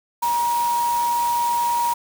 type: tone in noise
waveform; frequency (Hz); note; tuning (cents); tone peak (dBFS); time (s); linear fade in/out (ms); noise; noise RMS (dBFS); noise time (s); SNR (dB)
sine; 950; A#5; +33; -18; 0.22-1.94; 10; white; -32; 0.22-1.94; +11
effects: none